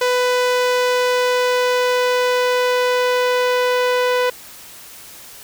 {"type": "tone with low-pass filter sweep", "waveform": "sawtooth", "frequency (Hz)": 497.5, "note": "B4", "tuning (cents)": 13, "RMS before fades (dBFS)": -17, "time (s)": [0.01, 4.3], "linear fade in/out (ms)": 5, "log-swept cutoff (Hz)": [6800, 4000], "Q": 0.73, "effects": ["white hiss -39 dBFS RMS until 5.43 s"]}